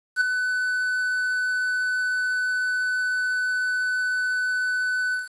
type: tone with ADSR envelope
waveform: triangle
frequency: 1501 Hz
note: F#6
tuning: 24 cents sharp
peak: -13 dBFS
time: 0.16-5.29 s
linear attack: 50 ms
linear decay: 7 ms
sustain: -7 dB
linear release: 160 ms
effects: resampled to 24000 Hz + 7-bit